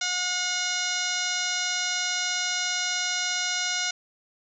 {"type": "harmonic tone with a mistuned harmonic", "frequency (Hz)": 723, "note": "F#5", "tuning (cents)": -40, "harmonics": [1, 2, 3, 4, 5, 6, 7, 8, 9, 10], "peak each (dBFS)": [-38, -32, -33, -34, -34, -35, -35, -33, -36, -38], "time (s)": [0.01, 3.91], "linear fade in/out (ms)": 5, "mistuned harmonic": 6, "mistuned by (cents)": -85, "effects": []}